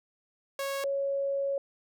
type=tone pair in turn; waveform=sawtooth / sine; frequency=551 / 554.1 Hz; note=C#5 / C#5; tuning=-11 / -1 cents; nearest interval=unison; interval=10 cents; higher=second; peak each=-27 dBFS; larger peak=neither; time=0.59-0.84 / 0.84-1.58 s; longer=second; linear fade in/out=2 ms; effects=none